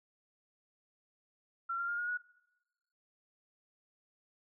sine tone with pitch steps, 1363 / 1386.8 / 1411.1 / 1435.7 / 1460.8 Hz, F6 / F6 / F6 / F6 / F#6, -43 / -13 / +17 / +47 / -23 cents, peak -33 dBFS, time 1.69-2.175 s, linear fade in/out 10 ms, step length 97 ms, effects noise-tail reverb RT60 1.0 s tail -23 dB re dry

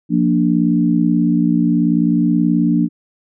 sine chord, Bb major, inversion second, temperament equal, 174.61 / 233.1 / 293.7 Hz, F3 / Bb3 / D4, 0 / 0 / 0 cents, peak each -16 dBFS, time 0.09-2.89 s, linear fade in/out 50 ms, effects none

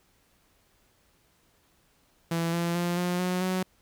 sawtooth tone with pitch steps, 167.1 / 170.61 / 174.2 / 177.86 / 181.59 / 185.41 Hz, E3 / F3 / F3 / F3 / F#3 / F#3, +24 / -40 / -4 / +32 / -32 / +4 cents, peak -22 dBFS, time 2.31-3.63 s, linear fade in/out 5 ms, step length 220 ms, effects pink hiss -66 dBFS RMS until 3.81 s

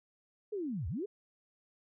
sine linear two-way sweep, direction down then up, 439.9 to 67.3 to 439.9 Hz, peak -34 dBFS, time 0.52-1.06 s, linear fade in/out 10 ms, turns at 0.88 s, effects none

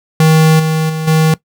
square tone with level steps, 158.3 Hz, D#3, 30 cents sharp, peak -6 / -12 / -17 / -8 dBFS, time 0.2-1.34 s, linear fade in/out 2 ms, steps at 0.59 / 0.89 / 1.07 s, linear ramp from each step 10 ms, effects noise-tail reverb RT60 0.1 s tail -19 dB re dry

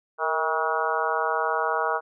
harmonic tone with a mistuned harmonic, 160.1 Hz, D#3, 50 cents sharp, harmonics 3 / 4 / 5 / 6 / 7 / 8 / 9, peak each -30 / -30 / -30 / -30 / -30 / -30 / -30 dBFS, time 0.18-2.01 s, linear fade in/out 50 ms, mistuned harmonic 3, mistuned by -52 cents, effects none

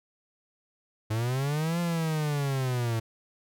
45% pulse linear two-way sweep, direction up then down, 106.1 to 174 to 111.2 Hz, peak -26 dBFS, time 1.1-3 s, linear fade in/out 10 ms, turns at 1.8 s, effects none

